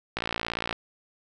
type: click train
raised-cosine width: 0.3 ms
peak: -12 dBFS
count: 33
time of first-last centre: 0.17-0.727 s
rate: 57.4 Hz
effects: none